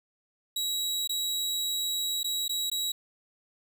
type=tone with dropouts; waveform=sawtooth; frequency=3871 Hz; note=B7; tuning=35 cents flat; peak=-25 dBFS; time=0.56-2.92 s; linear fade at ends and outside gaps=5 ms; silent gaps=1.075-1.093 / 2.232-2.243 / 2.481-2.493 / 2.7-2.715 s; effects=none